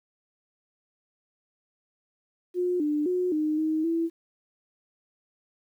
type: tone with pitch steps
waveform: sine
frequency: 358.5 / 298.1 / 362.4 / 306.8 / 313.9 / 331.4 Hz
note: F4 / D4 / F#4 / D#4 / D#4 / E4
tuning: +45 / +26 / -36 / -24 / +15 / +9 cents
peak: -23 dBFS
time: 2.54-4.1 s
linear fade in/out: 50 ms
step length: 260 ms
effects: 10-bit